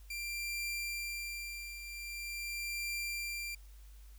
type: tone with tremolo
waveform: sawtooth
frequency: 2370 Hz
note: D7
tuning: 15 cents sharp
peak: -32 dBFS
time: 0.1-3.55 s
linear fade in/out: 5 ms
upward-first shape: triangle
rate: 0.44 Hz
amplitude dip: 65%
effects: added 50 Hz sine -51 dBFS peak until 4.18 s + white hiss -66 dBFS RMS until 4.18 s